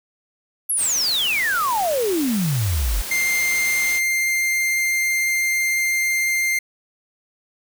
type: exponential sweep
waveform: sine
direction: down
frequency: 11650 to 42.5 Hz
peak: -18 dBFS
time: 0.69-3.02 s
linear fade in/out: 10 ms
type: noise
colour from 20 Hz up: white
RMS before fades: -30 dBFS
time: 0.76-4.01 s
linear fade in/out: 50 ms
type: tone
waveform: 45% pulse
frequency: 2102 Hz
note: C7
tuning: 7 cents sharp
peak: -18 dBFS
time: 3.11-6.59 s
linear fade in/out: 5 ms
effects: none